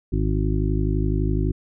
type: harmonic tone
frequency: 51.9 Hz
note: G#1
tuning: in tune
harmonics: 1 / 2 / 3 / 5 / 6 / 7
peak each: -22 / -25 / -27 / -29 / -30 / -30 dBFS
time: 0.12-1.52 s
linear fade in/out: 10 ms
effects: none